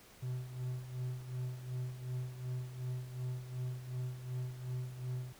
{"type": "tone with tremolo", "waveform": "triangle", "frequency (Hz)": 126.2, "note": "B2", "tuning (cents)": 38, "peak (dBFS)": -33, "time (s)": [0.22, 5.33], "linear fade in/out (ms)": 10, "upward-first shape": "sine", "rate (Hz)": 2.7, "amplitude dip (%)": 70, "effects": ["pink hiss -59 dBFS RMS until 5.39 s"]}